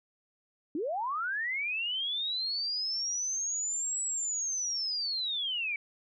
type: linear two-way sweep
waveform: sine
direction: up then down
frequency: 272.8 to 7860 to 2257 Hz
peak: -30 dBFS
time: 0.75-5.76 s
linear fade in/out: 2 ms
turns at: 4.03 s
effects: none